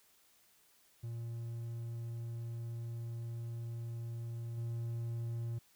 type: tone with level steps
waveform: triangle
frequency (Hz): 116.54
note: A#2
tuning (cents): 0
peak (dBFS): -37 / -34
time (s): 1.03-5.59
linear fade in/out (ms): 10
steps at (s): 4.57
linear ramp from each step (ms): 10
effects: white hiss -68 dBFS RMS until 5.75 s